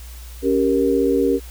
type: chord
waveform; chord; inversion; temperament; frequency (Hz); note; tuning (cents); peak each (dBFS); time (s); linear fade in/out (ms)
sine; G diminished; second; equal with one note detuned; 277.2 / 392 / 468.9; Db4 / G4 / Bb4; 0 / 0 / +10; -19; 0.42-1.4; 50
effects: added 60 Hz sine -34 dBFS peak until 1.5 s + white hiss -44 dBFS RMS until 1.5 s